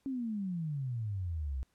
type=exponential sweep; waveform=sine; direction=down; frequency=277.2 to 62.6 Hz; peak=-33 dBFS; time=0.06-1.63 s; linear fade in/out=0 ms; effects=pink hiss -75 dBFS RMS until 1.74 s + low-pass 12000 Hz 12 dB/octave